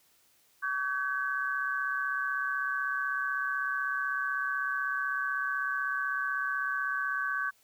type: tone cluster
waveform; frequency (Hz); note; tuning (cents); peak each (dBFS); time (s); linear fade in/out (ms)
sine; 1138 / 1532 / 1668; C#6 / G6 / G#6; +45 / -40 / +7; -34 / -31 / -37; 0.62-7.51; 20
effects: white hiss -66 dBFS RMS until 7.63 s